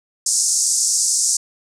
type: band-pass noise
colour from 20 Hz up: white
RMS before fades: -18 dBFS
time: 0.26-1.37 s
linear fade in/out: 5 ms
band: 5300 to 9000 Hz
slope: 48 dB/octave
effects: none